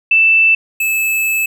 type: tone pair in turn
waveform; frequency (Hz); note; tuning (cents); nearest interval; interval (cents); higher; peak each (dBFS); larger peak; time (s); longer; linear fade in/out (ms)
sine / square; 2650 / 2610; E7 / E7; +9 / -18; unison; 27; first; -7 / -14; first; 0.11-0.55 / 0.8-1.46; second; 5
effects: none